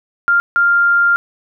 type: tone bursts at uneven times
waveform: sine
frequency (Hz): 1396.9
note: F6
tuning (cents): 0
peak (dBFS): -9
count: 2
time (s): 0.28-0.4 / 0.56-1.16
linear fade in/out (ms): 0
effects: none